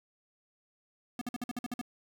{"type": "tone bursts", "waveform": "square", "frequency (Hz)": 243.6, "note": "B3", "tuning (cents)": -24, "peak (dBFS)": -34, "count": 9, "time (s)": [1.19, 1.814], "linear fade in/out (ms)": 2, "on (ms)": 24, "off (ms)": 51, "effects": ["11-bit"]}